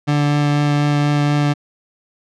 30% pulse tone with vibrato, 146.2 Hz, D3, 7 cents flat, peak -11 dBFS, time 0.07-1.54 s, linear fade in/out 20 ms, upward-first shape triangle, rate 4.1 Hz, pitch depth 9 cents each way, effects low-pass 5000 Hz 12 dB/octave

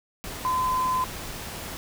sine tone in noise, 1022 Hz, C6, 41 cents flat, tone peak -22 dBFS, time 0.45-1.04 s, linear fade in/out 0 ms, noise pink, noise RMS -36 dBFS, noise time 0.24-1.77 s, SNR +11 dB, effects none

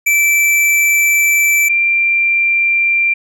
square / sine tone pair in turn, 2327 / 2368 Hz, D7 / D7, -17 / +14 cents, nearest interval unison, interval 31 cents, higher second, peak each -10 dBFS, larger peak neither, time 0.06-1.69 / 1.69-3.14 s, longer first, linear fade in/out 10 ms, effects none

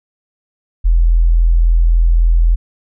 sine tone, 41.82 Hz, E1, 26 cents sharp, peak -7 dBFS, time 0.84-2.56 s, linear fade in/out 20 ms, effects none

